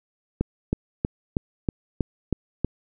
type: click train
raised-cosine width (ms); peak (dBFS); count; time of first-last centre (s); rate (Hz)
3; -9; 8; 0.41-2.646; 3.13
effects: none